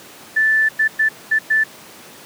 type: tone bursts at uneven times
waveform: sine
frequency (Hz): 1758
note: A6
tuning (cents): -2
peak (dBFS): -12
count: 5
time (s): 0.36-0.69 / 0.79-0.88 / 0.99-1.09 / 1.31-1.39 / 1.5-1.64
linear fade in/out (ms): 10
effects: pink hiss -40 dBFS RMS until 2.25 s + high-pass 200 Hz 12 dB/octave